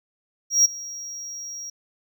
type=tone with ADSR envelope; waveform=triangle; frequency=5650 Hz; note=F8; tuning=19 cents sharp; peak=-10 dBFS; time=0.5-1.7 s; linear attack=150 ms; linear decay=13 ms; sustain=-21 dB; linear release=5 ms; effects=none